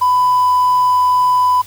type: tone with hard clipping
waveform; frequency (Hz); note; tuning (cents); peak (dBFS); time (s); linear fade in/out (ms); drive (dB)
triangle; 998; B5; +18; -10; 0.01-1.62; 10; 4
effects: added 100 Hz sine -42 dBFS peak until 1.66 s + white hiss -39 dBFS RMS until 1.66 s